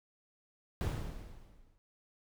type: noise with exponential decay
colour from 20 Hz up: brown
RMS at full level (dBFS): -29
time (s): 0.81-1.78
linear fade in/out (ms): 0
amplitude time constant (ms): 210
effects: none